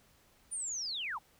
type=linear sweep; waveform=sine; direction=down; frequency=9400 to 740 Hz; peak=-35 dBFS; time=0.51-1.19 s; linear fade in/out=20 ms; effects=pink hiss -66 dBFS RMS until 1.39 s